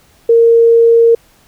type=tone; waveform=sine; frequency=462.3 Hz; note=A#4; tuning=14 cents flat; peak=-4 dBFS; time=0.29-1.15 s; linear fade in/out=5 ms; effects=pink hiss -49 dBFS RMS until 1.47 s